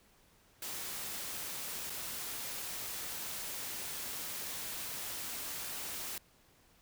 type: noise with dropouts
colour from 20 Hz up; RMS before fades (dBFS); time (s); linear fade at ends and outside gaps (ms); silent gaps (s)
white; -41; 0.62-6.18; 2; 1.898-1.902
effects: pink hiss -66 dBFS RMS until 6.81 s